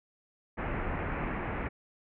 pink low-pass noise, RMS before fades -34 dBFS, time 0.57-1.69 s, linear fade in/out 20 ms, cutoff 2400 Hz, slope 48 dB/octave, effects none

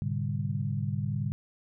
sine tone cluster, 106.1 / 126.8 / 145.3 / 196 Hz, G#2 / B2 / D3 / G3, +38 / +46 / -18 / 0 cents, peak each -32 / -36 / -32 / -36 dBFS, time 0.02-1.32 s, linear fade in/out 0 ms, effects none

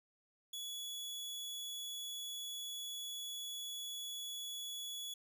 sawtooth tone, 3392 Hz, G#7, 36 cents sharp, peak -39 dBFS, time 0.53-5.14 s, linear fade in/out 5 ms, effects none

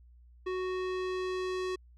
square tone with low-pass filter sweep, 370 Hz, F#4, in tune, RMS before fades -34 dBFS, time 0.46-1.76 s, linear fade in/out 10 ms, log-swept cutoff 2800 to 5800 Hz, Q 0.82, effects added 60 Hz sine -54 dBFS peak until 1.97 s

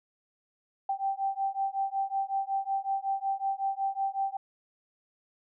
sine beating tone pair, 779 / 784.4 Hz, G5 / G5, -11 / +1 cents, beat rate 5.4 Hz, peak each -31 dBFS, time 0.89-4.37 s, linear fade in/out 5 ms, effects none

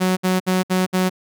sawtooth tone bursts, 185 Hz, F#3, in tune, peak -12 dBFS, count 5, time 0-1.098 s, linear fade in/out 20 ms, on 170 ms, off 62 ms, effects none

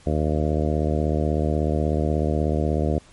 harmonic tone, 76.4 Hz, D#2, 31 cents flat, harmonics 1 / 2 / 3 / 4 / 5 / 6 / 7 / 8 / 9, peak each -23 / -26 / -28 / -29 / -30 / -31 / -31 / -32 / -33 dBFS, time 0.06-2.99 s, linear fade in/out 10 ms, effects pink hiss -52 dBFS RMS until 3.12 s + MP3 48 kbps

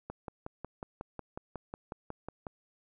click train, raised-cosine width 1 ms, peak -25 dBFS, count 14, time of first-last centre 0.1-2.468 s, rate 5.49 Hz, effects none

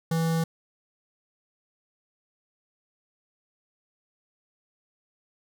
square tone with notch filter, 163.9 Hz, E3, 10 cents flat, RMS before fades -25 dBFS, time 0.11-0.44 s, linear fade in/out 5 ms, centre 2500 Hz, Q 1.9, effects none

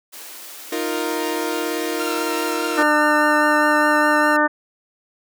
white high-pass noise, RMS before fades -37 dBFS, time 0.12-2.55 s, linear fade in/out 20 ms, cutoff 260 Hz, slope 96 dB/octave
sawtooth chord, Eb suspended second, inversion none, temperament equal, 311.1 / 349.2 / 466.2 Hz, Eb4 / F4 / Bb4, 0 / 0 / 0 cents, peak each -22 dBFS, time 0.72-2.83 s, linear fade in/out 5 ms
sawtooth tone with vibrato, 1363 Hz, F6, 43 cents flat, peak -24 dBFS, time 1.99-4.37 s, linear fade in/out 10 ms, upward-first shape triangle, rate 4.9 Hz, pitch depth 36 cents each way
harmonic tone, 300 Hz, D4, 37 cents sharp, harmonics 1 / 2 / 3 / 4 / 5 / 6, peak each -21 / -21 / -21 / -21 / -21 / -21 dBFS, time 2.77-4.48 s, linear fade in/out 20 ms
effects none

